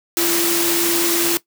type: tone in noise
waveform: sine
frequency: 340.3 Hz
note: F4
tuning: 45 cents flat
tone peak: -20 dBFS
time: 0.17-1.37 s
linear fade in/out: 0 ms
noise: white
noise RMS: -19 dBFS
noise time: 0.17-1.37 s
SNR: -4 dB
effects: noise-tail reverb RT60 0.1 s tail -18 dB re dry + high-pass 150 Hz 12 dB/octave